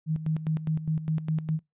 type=tone with tremolo; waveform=sine; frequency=157.4 Hz; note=D#3; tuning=20 cents sharp; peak=-23 dBFS; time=0.06-1.6 s; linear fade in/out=50 ms; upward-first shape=square; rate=4.9 Hz; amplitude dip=70%; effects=noise-tail reverb RT60 0.2 s tail -23 dB re dry + resampled to 8000 Hz